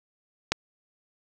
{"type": "click", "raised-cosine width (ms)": 0.2, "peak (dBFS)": -5, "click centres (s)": 0.52, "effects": []}